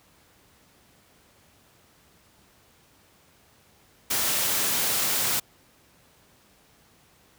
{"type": "noise", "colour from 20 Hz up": "white", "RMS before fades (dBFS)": -25, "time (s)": [4.1, 5.4], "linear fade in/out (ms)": 10, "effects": ["pink hiss -59 dBFS RMS until 7.38 s", "high-pass 60 Hz 12 dB/octave"]}